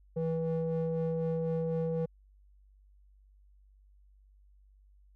triangle ring-modulated tone, 162 Hz, E3, 30 cents flat, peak -24 dBFS, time 0.16-2.06 s, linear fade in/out 10 ms, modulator 326 Hz, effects added 49 Hz sine -58 dBFS peak until 5.15 s

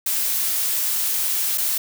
blue noise with dropouts, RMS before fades -22 dBFS, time 0.06-1.78 s, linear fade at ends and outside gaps 5 ms, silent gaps 1.576-1.58 s, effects none

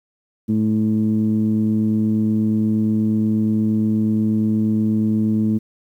15% pulse tone with low-pass filter, 108.4 Hz, A2, 25 cents flat, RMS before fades -18 dBFS, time 0.48-5.59 s, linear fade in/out 20 ms, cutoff 250 Hz, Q 4.9, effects 9-bit

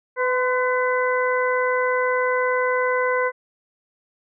harmonic tone with a mistuned harmonic, 502 Hz, B4, 28 cents sharp, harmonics 1 / 2 / 3 / 4, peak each -21 / -24 / -26 / -27 dBFS, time 0.16-3.32 s, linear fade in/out 50 ms, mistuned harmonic 2, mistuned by +32 cents, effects none

